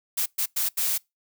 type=noise bursts at uneven times; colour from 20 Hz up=blue; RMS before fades=-25 dBFS; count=4; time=0.17-0.26 / 0.38-0.46 / 0.56-0.69 / 0.77-0.98 s; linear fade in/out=10 ms; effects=noise-tail reverb RT60 0.2 s tail -25 dB re dry